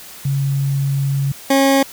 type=tone pair in turn; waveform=sine / 20% pulse; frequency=138.4 / 272.6 Hz; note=C#3 / C#4; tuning=-2 / -29 cents; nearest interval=octave; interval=1173 cents; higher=second; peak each=-15 / -6 dBFS; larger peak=second; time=0.25-1.32 / 1.5-1.83 s; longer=first; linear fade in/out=5 ms; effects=white hiss -37 dBFS RMS until 1.92 s